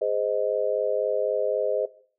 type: chord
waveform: sine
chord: Ab major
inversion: none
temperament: just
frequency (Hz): 415.3 / 519.1 / 623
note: Ab4 / C5 / Eb5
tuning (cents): 0 / -14 / +2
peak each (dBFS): -28 / -26 / -26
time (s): 0.01-1.86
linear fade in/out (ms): 10
effects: noise-tail reverb RT60 0.5 s tail -18 dB re dry

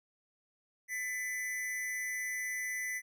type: tone with amplitude modulation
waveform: square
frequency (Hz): 2000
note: B6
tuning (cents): +21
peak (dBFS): -33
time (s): 0.88-3.02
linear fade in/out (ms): 50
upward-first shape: sine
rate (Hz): 216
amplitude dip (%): 55
effects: none

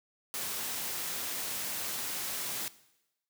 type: noise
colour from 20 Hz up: white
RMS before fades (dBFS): -36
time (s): 0.34-2.68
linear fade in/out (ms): 0
effects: noise-tail reverb RT60 0.9 s tail -18 dB re dry + high-pass 100 Hz 12 dB/octave

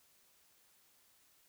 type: silence
effects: white hiss -69 dBFS RMS until 1.48 s

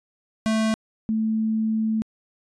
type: tone pair in turn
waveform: square / sine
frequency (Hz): 220 / 220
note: A3 / A3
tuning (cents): 0 / 0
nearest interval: unison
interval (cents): 0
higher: neither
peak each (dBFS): -20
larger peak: neither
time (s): 0.46-0.74 / 1.09-2.02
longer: second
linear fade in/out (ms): 0
effects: resampled to 22050 Hz

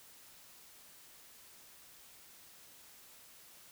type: silence
effects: white hiss -58 dBFS RMS until 3.71 s

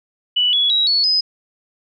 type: tone with pitch steps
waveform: sine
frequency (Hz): 2960 / 3381 / 3861 / 4409 / 5036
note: F#7 / G#7 / B7 / C#8 / D#8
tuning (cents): 0 / +30 / -40 / -10 / +20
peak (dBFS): -13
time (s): 0.36-1.21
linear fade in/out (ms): 10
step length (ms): 170
effects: none

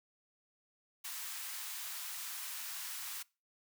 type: high-pass noise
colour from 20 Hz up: white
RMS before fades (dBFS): -43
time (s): 1.04-3.23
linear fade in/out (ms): 10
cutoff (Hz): 900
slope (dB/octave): 24
effects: noise-tail reverb RT60 0.3 s tail -23 dB re dry

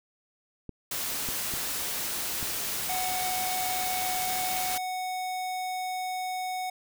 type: clicks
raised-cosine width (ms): 3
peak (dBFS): -25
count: 4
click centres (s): 0.693 / 1.288 / 1.538 / 2.428
type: noise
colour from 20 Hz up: white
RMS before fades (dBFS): -32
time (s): 0.91-4.78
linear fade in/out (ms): 5
type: tone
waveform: square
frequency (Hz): 740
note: F#5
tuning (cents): 0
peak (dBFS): -31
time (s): 2.89-6.7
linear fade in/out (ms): 5
effects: none

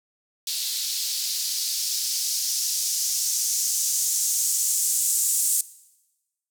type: noise with band-pass filter sweep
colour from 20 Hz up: violet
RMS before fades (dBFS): -25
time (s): 0.47-5.61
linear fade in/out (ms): 2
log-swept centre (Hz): 4100 to 7900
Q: 2.3
effects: noise-tail reverb RT60 1.0 s tail -19 dB re dry

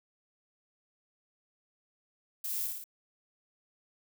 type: noise with echo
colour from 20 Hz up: violet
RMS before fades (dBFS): -36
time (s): 2.44-2.67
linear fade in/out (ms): 5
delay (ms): 57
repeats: 3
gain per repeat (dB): -3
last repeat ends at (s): 2.841
effects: none

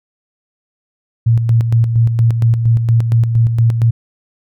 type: tone with tremolo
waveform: sine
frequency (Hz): 115.4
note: A#2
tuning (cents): -17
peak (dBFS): -7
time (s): 1.26-3.91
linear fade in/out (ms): 10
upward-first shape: square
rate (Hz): 4.3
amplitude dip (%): 50
effects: none

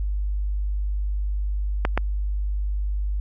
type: clicks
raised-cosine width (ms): 0.5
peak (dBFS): -6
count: 2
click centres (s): 1.851 / 1.976
effects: added 50 Hz sine -22 dBFS peak until 3.2 s

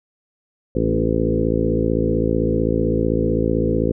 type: harmonic tone with a mistuned harmonic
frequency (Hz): 55.7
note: A1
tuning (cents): +22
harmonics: 1 / 2 / 3 / 4 / 5 / 6 / 7 / 8 / 9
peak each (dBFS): -25 / -25 / -25 / -25 / -25 / -25 / -25 / -25 / -25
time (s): 0.75-3.92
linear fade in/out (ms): 5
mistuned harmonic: 5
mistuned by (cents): -16
effects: none

